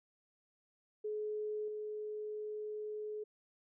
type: tone with level steps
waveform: sine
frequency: 424.8 Hz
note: G#4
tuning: 39 cents sharp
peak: -36 / -39 dBFS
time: 1.04-3.24 s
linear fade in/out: 10 ms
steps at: 1.68 s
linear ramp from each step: 2 ms
effects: none